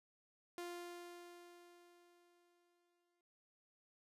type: tone with exponential decay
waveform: sawtooth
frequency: 349.2 Hz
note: F4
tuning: in tune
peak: -40 dBFS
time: 0.58-3.21 s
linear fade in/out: 1 ms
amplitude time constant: 570 ms
effects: resampled to 32000 Hz